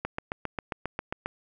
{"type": "click train", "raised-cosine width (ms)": 0.5, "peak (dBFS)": -15, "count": 10, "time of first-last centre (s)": [0.05, 1.26], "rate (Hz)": 7.44, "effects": []}